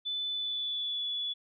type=tone with pitch glide; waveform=sine; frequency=3500 to 3424 Hz; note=A7 to A7; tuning=-10 to -48 cents; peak=-31 dBFS; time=0.05-1.34 s; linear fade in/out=20 ms; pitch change=-38 cents; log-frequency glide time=0.31-1.04 s; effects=none